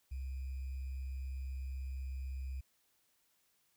sine tone with sample-and-hold, 66 Hz, C2, 16 cents sharp, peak -38 dBFS, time 0.11-2.61 s, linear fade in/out 10 ms, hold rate 2450 Hz, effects white hiss -75 dBFS RMS until 3.76 s

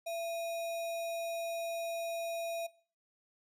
sine tone with sample-and-hold, 671 Hz, E5, 31 cents sharp, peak -35 dBFS, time 0.06-2.67 s, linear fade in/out 10 ms, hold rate 3150 Hz, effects noise-tail reverb RT60 0.4 s tail -19 dB re dry + resampled to 32000 Hz

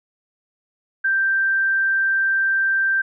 sine tone, 1570 Hz, G6, 2 cents sharp, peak -16 dBFS, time 1.04-3.02 s, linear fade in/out 10 ms, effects none

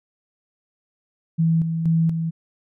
sine tone with tremolo, 163.7 Hz, E3, 12 cents flat, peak -15 dBFS, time 1.38-2.31 s, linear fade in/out 20 ms, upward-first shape square, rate 2.1 Hz, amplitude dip 50%, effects none

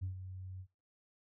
sine tone with ADSR envelope, 93.2 Hz, F#2, 13 cents sharp, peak -33 dBFS, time 0.01-0.67 s, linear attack 23 ms, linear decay 110 ms, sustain -10 dB, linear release 70 ms, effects noise-tail reverb RT60 0.4 s tail -22 dB re dry + tanh soft clip ceiling -32 dBFS

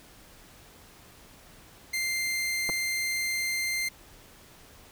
sawtooth tone, 2093 Hz, C7, in tune, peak -24 dBFS, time 1.93-3.89 s, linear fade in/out 10 ms
clicks, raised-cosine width 1 ms, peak -20 dBFS, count 2, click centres 2.692 / 2.698 s
effects pink hiss -53 dBFS RMS until 4.91 s

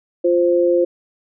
sine tone pair together, 349.2 / 523.2 Hz, F4 / C5, 0 / 0 cents, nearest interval perfect fifth, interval 700 cents, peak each -15 dBFS, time 0.24-0.85 s, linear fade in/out 10 ms, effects none

